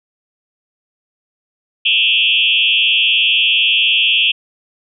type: tone with frequency modulation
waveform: sine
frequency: 2960 Hz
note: F#7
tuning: in tune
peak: -10 dBFS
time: 1.85-4.32 s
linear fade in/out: 10 ms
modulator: 119 Hz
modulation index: 3.4
effects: none